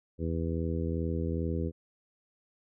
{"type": "harmonic tone", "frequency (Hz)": 82.41, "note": "E2", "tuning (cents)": 0, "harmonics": [1, 2, 3, 4, 5, 6], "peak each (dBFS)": [-32, -35, -37, -38, -39, -40], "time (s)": [0.18, 1.72], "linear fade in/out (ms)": 50, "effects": []}